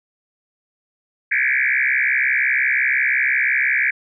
sine tone with frequency modulation, 1975.5 Hz, B6, in tune, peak -15 dBFS, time 1.31-3.91 s, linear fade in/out 10 ms, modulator 65.7 Hz, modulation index 5.6, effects none

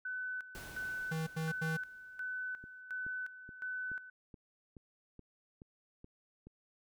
sine tone with tremolo, 1506 Hz, F#6, 30 cents sharp, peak -37 dBFS, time 0.05-4.1 s, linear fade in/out 5 ms, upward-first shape square, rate 1.4 Hz, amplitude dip 75%
pink noise with exponential decay, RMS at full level -48 dBFS, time 0.55-2.81 s, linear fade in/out 0 ms, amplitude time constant 490 ms
square tone bursts, 160 Hz, D#3, 49 cents sharp, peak -35 dBFS, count 3, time 1.11-1.772 s, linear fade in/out 10 ms, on 160 ms, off 91 ms
click train, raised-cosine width 3 ms, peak -39 dBFS, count 10, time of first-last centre 2.64-6.47 s, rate 2.35 Hz
effects none

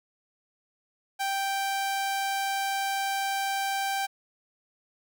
sawtooth tone, 784 Hz, G5, in tune, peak -23 dBFS, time 1.19-4.07 s, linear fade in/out 20 ms, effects none

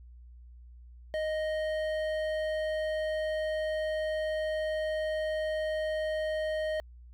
triangle tone with hard clipping, 622.3 Hz, D#5, in tune, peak -31 dBFS, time 1.14-6.8 s, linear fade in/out 0 ms, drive 14 dB, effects added 60 Hz sine -48 dBFS peak until 7.13 s

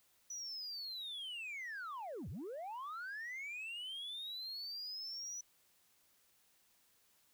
sine linear two-way sweep, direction down then up, 5950 to 67.9 to 5950 Hz, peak -40 dBFS, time 0.3-5.41 s, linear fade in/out 5 ms, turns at 2.29 s, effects tanh soft clip ceiling -41 dBFS + white hiss -72 dBFS RMS until 7.33 s

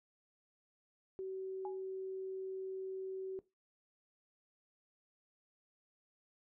sine tone, 380 Hz, F#4, 46 cents sharp, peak -39 dBFS, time 1.19-3.39 s, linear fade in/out 0 ms
sine tone with exponential decay, 830.6 Hz, G#5, in tune, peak -40 dBFS, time 1.65-1.83 s, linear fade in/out 1 ms, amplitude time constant 38 ms
effects noise-tail reverb RT60 0.2 s tail -17 dB re dry

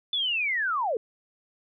sine linear sweep, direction down, 3520 to 406.9 Hz, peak -24 dBFS, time 0.13-0.97 s, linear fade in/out 2 ms, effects none

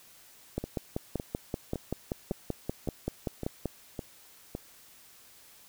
two click trains, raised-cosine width 2 ms, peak -21 / -17 dBFS, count 8 / 17, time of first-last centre 0.64-4.551 / 0.58-3.657 s, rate 1.79 / 5.2 Hz, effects white hiss -56 dBFS RMS until 5.68 s

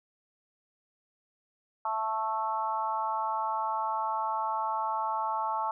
harmonic tone, 220 Hz, A3, in tune, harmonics 3 / 4 / 5 / 6, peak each -39 / -30 / -34 / -37 dBFS, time 1.85-5.71 s, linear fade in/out 2 ms, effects none

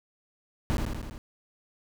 brown noise with echo, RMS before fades -26 dBFS, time 0.7-0.77 s, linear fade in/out 0 ms, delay 82 ms, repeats 5, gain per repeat -3 dB, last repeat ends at 1.18 s, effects none

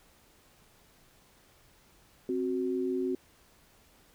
sine tone pair together, 263.2 / 369.6 Hz, C4 / F#4, +10 / -2 cents, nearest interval tritone, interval 588 cents, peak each -32 / -30 dBFS, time 2.29-3.15 s, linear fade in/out 2 ms, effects pink hiss -62 dBFS RMS until 4.14 s

